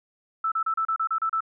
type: tone bursts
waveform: sine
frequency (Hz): 1318.5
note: E6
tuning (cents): 0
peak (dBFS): -22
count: 9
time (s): 0.44-1.406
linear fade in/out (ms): 5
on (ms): 78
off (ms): 33
effects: none